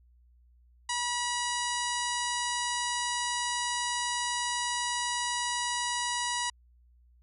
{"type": "harmonic tone", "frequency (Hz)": 968, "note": "B5", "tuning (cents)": -35, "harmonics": [1, 2, 3, 4, 5, 6, 7, 8, 9, 10], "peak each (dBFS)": [-33, -36, -38, -39, -40, -41, -41, -42, -43, -43], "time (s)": [0.89, 6.5], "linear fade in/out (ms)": 5, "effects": ["added 60 Hz sine -58 dBFS peak until 7.22 s"]}